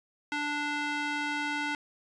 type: tone with band-pass filter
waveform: square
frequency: 293.7 Hz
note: D4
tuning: in tune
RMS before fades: -32 dBFS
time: 0.32-1.75 s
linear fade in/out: 0 ms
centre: 1900 Hz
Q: 1.1
effects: resampled to 22050 Hz